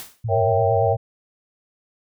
white noise with exponential decay, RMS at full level -33 dBFS, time 0-0.24 s, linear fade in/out 0 ms, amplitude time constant 52 ms
sine tone with vibrato, 105.1 Hz, G#2, 21 cents sharp, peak -22 dBFS, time 0.24-0.97 s, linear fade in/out 10 ms, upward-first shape sine, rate 8.8 Hz, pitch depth 170 cents each way
sine chord, A# diminished seventh, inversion none, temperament equal, 466.2 / 554.4 / 659.3 / 784 Hz, A#4 / C#5 / E5 / G5, 0 / 0 / 0 / 0 cents, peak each -22 dBFS, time 0.28-0.97 s, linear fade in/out 50 ms
effects none

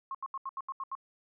sine tone bursts, 1078 Hz, C#6, 49 cents flat, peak -34 dBFS, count 8, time 0.11-0.952 s, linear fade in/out 2 ms, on 37 ms, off 78 ms, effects none

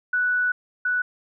sine tone pair in turn, 1480 / 1480 Hz, F#6 / F#6, 0 / 0 cents, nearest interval unison, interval 0 cents, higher neither, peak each -19 / -20 dBFS, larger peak first, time 0.13-0.52 / 0.85-1.02 s, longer first, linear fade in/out 5 ms, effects none

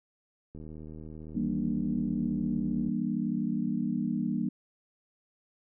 click train, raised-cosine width 3 ms, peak -32 dBFS, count 183, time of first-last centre 0.55-2.886 s, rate 77.9 Hz
sine chord, E half-diminished seventh, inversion none, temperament just, 164.81 / 197.78 / 237.3 / 296.7 Hz, E3 / G3 / Bb3 / D4, 0 / +16 / +31 / +18 cents, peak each -36 / -32 / -31 / -35 dBFS, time 1.35-4.49 s, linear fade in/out 5 ms
effects none

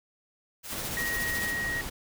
white noise with tremolo, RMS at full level -35 dBFS, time 0.63-1.54 s, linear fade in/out 50 ms, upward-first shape sine, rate 14 Hz, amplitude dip 50%
pink noise, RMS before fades -37 dBFS, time 0.72-1.9 s, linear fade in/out 10 ms
sine tone, 1890 Hz, A#6, 23 cents sharp, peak -29 dBFS, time 0.97-1.81 s, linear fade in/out 0 ms
effects none

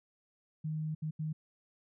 sine tone bursts at uneven times, 155.56 Hz, D#3, in tune, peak -33 dBFS, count 3, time 0.64-0.95 / 1.02-1.11 / 1.19-1.33 s, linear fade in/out 10 ms, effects none

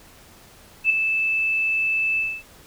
sine tone with ADSR envelope, 2630 Hz, E7, 5 cents flat, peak -12 dBFS, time 0.84-2.43 s, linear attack 60 ms, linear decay 5 ms, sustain -7 dB, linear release 250 ms, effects pink hiss -49 dBFS RMS until 2.66 s

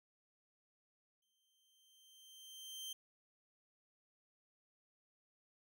sawtooth tone with exponential growth, 3136 Hz, G7, in tune, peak -40 dBFS, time 1.22-2.93 s, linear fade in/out 5 ms, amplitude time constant 370 ms, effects none

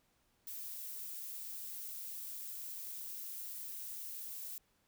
violet noise, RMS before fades -45 dBFS, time 0.47-4.58 s, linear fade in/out 2 ms, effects pink hiss -75 dBFS RMS until 4.87 s

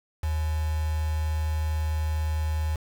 sine tone with quantisation, 77.78 Hz, D#2, in tune, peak -24 dBFS, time 0.23-2.76 s, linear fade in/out 5 ms, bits 6, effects none

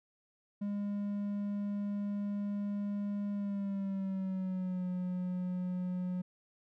triangle tone with pitch glide, 203.5 to 181.3 Hz, G#3 to F#3, -35 to -35 cents, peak -31 dBFS, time 0.61-6.22 s, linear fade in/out 10 ms, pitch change -200 cents, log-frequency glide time 3.32-4.86 s, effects none

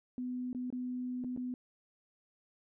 sine tone with dropouts, 250.2 Hz, B3, 23 cents sharp, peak -35 dBFS, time 0.18-1.54 s, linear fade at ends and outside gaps 1 ms, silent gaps 0.53-0.548 / 0.703-0.726 / 1.239-1.245 / 1.364-1.374 s, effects none

